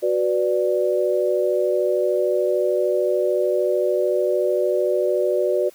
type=chord; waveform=sine; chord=B minor; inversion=second; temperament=equal; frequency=370 / 493.9 / 587.3 Hz; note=F#4 / B4 / D5; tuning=0 / 0 / 0 cents; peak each=-21 / -23 / -21 dBFS; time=0.02-5.7 s; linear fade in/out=20 ms; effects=white hiss -51 dBFS RMS until 5.74 s